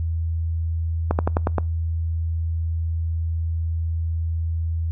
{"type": "slowing click train", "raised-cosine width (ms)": 1, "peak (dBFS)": -6, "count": 6, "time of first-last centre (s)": [1.11, 1.583], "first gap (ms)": 79, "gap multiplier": 1.09, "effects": ["noise-tail reverb RT60 0.3 s tail -25 dB re dry", "added 82 Hz sine -21 dBFS peak until 4.91 s"]}